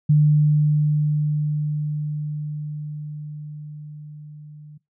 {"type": "tone with level ramp", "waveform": "sine", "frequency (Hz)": 150, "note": "D3", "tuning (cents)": 37, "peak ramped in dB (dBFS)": [-11, -39], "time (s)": [0.09, 4.78], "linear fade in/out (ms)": 10, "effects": ["noise-tail reverb RT60 0.2 s tail -22 dB re dry"]}